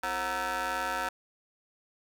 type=ring-modulated tone; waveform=20% pulse; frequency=198 Hz; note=G3; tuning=18 cents sharp; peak=-22 dBFS; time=0.03-1.09 s; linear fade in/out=5 ms; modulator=1130 Hz; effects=none